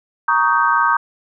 sine chord, Eb dominant seventh, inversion second, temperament just, 933.4 / 1120.1 / 1244.5 / 1555.6 Hz, Bb5 / Db6 / Eb6 / G6, +2 / +18 / 0 / -14 cents, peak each -18 dBFS, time 0.28-0.97 s, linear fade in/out 5 ms, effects none

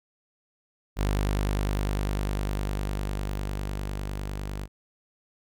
sawtooth tone with level ramp, 49.93 Hz, G1, 33 cents sharp, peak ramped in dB -19 to -28 dBFS, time 0.96-4.68 s, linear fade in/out 50 ms, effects none

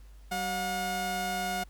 sawtooth tone pair together, 190.7 / 720 Hz, G3 / F#5, -47 / -47 cents, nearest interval octave + major seventh, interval 2300 cents, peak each -33 / -27 dBFS, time 0.31-1.64 s, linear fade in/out 10 ms, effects added 50 Hz sine -48 dBFS peak until 1.69 s + pink hiss -64 dBFS RMS until 1.69 s

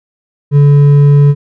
triangle tone with hard clipping, 143.7 Hz, D3, 37 cents flat, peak -4 dBFS, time 0.51-1.35 s, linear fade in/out 50 ms, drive 8 dB, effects none

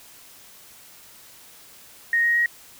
sine tone with pitch steps, 1864.7 / 1877.7 / 1890.7 Hz, A#6 / A#6 / A#6, 0 / +12 / +24 cents, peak -17 dBFS, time 2.13-2.46 s, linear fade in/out 2 ms, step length 110 ms, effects white hiss -48 dBFS RMS until 2.79 s

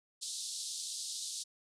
pink band-pass noise, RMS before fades -41 dBFS, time 0.21-1.44 s, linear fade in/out 20 ms, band 3700 to 9800 Hz, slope 48 dB/octave, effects none

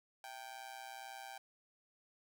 sawtooth tone with amplitude modulation, 784 Hz, G5, in tune, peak -40 dBFS, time 0.24-1.38 s, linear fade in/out 2 ms, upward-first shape sine, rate 122 Hz, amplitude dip 80%, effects none

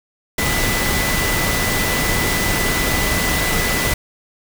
sine tone in noise, 1993 Hz, B6, 15 cents sharp, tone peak -23 dBFS, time 0.38-3.94 s, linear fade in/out 5 ms, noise pink, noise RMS -19 dBFS, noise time 0.38-3.94 s, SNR -7 dB, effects none

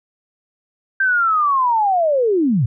sine linear sweep, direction down, 1578 to 100.2 Hz, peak -13 dBFS, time 1-2.66 s, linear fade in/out 5 ms, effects none

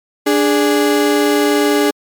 35% pulse tone pair together, 293.3 / 414.6 Hz, D4 / G#4, -2 / -3 cents, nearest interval tritone, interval 599 cents, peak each -12 dBFS, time 0.26-1.91 s, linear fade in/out 10 ms, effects MP3 96 kbps

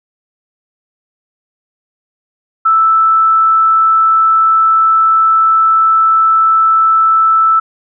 sine tone, 1318.5 Hz, E6, in tune, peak -6 dBFS, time 2.65-7.6 s, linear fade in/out 10 ms, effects none

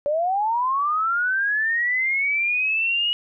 sine linear sweep, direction up, 564 to 2909 Hz, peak -19 dBFS, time 0.06-3.13 s, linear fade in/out 0 ms, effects none

